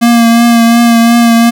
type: tone with vibrato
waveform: square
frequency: 233.3 Hz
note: A#3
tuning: 2 cents sharp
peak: -4 dBFS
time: 0.01-1.51 s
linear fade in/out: 20 ms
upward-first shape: triangle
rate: 2.8 Hz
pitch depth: 27 cents each way
effects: none